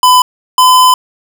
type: tone pair in turn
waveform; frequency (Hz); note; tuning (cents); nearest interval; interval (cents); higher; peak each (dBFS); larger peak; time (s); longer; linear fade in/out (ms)
square; 1005 / 1014.3; B5 / B5; +30 / +46; unison; 16; second; -4; neither; 0.03-0.22 / 0.58-0.94; second; 2
effects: none